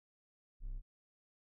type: tone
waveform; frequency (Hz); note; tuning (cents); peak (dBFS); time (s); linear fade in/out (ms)
triangle; 32.39; C1; -17; -37; 0.6-0.82; 50
effects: none